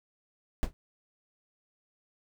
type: noise with exponential decay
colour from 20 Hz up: brown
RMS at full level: -21 dBFS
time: 0.63-0.73 s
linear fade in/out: 0 ms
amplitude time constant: 20 ms
effects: none